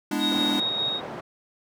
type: chord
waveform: square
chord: E dominant seventh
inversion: first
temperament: equal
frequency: 207.7 / 246.9 / 293.7 / 329.6 Hz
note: G#3 / B3 / D4 / E4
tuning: 0 / 0 / 0 / 0 cents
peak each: -31 / -32 / -28 / -33 dBFS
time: 0.11-0.6 s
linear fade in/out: 5 ms
type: tone with tremolo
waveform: sine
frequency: 3756 Hz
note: A#7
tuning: 12 cents sharp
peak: -23 dBFS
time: 0.19-1.01 s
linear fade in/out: 50 ms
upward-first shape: square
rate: 5 Hz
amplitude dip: 25%
type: band-pass noise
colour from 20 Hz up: white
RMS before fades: -36 dBFS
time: 0.31-1.21 s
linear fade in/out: 10 ms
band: 150 to 850 Hz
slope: 12 dB/octave
effects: none

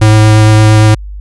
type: tone with vibrato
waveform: square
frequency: 108 Hz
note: A2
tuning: 32 cents flat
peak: -3 dBFS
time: 0.01-0.95 s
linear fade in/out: 10 ms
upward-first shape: sine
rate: 8.7 Hz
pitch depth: 9 cents each way
effects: added 50 Hz sine -21 dBFS peak until 1.2 s + resampled to 24000 Hz

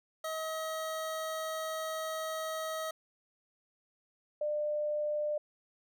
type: tone pair in turn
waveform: 25% pulse / sine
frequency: 636 / 597.9 Hz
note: D#5 / D5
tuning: +38 / +31 cents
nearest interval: minor second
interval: 107 cents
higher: first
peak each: -31 / -30 dBFS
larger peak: second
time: 0.24-2.91 / 4.41-5.38 s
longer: first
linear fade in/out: 5 ms
effects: none

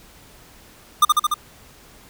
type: tone with echo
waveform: square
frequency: 1207 Hz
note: D6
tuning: 47 cents sharp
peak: -10 dBFS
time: 1.02-1.05 s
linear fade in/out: 5 ms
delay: 73 ms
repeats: 4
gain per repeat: -2 dB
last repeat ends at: 1.342 s
effects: pink hiss -48 dBFS RMS until 2.09 s

